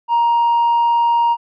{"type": "tone with tanh clipping", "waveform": "triangle", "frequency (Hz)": 939, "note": "A#5", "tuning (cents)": 12, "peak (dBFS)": -12, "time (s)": [0.08, 1.37], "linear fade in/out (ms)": 50, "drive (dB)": 6, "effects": []}